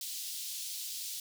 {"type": "high-pass noise", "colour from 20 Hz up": "pink", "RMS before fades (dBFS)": -40, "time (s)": [0.01, 1.2], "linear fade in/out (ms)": 2, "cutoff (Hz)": 3600, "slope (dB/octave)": 24, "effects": []}